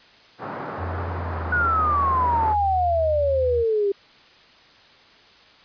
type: band-pass noise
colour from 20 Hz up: white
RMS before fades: -32 dBFS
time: 0.38-2.56 s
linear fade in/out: 50 ms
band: 110 to 1300 Hz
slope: 24 dB/octave
type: tone with pitch glide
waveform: sine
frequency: 87.31 to 79.6 Hz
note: F2 to D#2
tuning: 0 to +40 cents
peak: -27 dBFS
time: 0.77-3.65 s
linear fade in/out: 50 ms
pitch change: -160 cents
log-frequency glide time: 1.17-1.59 s
type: exponential sweep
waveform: sine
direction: down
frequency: 1480 to 391.6 Hz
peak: -18 dBFS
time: 1.52-3.92 s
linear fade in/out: 5 ms
effects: white hiss -51 dBFS RMS until 5.64 s + resampled to 11025 Hz